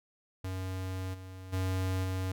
square tone with level steps, 93.6 Hz, F#2, 20 cents sharp, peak -35 / -44 / -30 / -32 dBFS, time 0.44-2.32 s, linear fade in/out 5 ms, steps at 1.13 / 1.52 / 2.03 s, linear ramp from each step 20 ms, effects none

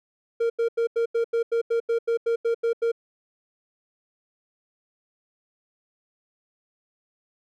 triangle tone bursts, 463.5 Hz, A#4, 10 cents flat, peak -18 dBFS, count 14, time 0.4-2.918 s, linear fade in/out 10 ms, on 100 ms, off 86 ms, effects none

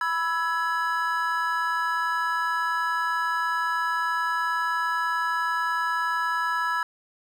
triangle chord, E major, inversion second, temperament equal with one note detuned, 987.8 / 1318.5 / 1678.6 Hz, B5 / E6 / G#6, 0 / 0 / +18 cents, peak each -26 dBFS, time 0.01-6.83 s, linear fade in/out 2 ms, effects 9-bit

